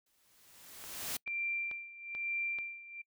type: noise with exponential growth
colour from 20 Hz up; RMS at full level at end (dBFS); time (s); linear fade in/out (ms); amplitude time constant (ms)
white; -36; 0.06-1.17; 5; 240
type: click train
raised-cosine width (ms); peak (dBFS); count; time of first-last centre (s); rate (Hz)
0.3; -32; 5; 0.84-2.587; 2.29
type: tone with tremolo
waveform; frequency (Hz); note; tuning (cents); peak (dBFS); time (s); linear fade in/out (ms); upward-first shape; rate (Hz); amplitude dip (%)
sine; 2364; D7; +11; -32; 1.26-3.02; 10; sine; 1.1; 85
effects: noise-tail reverb RT60 0.1 s tail -26 dB re dry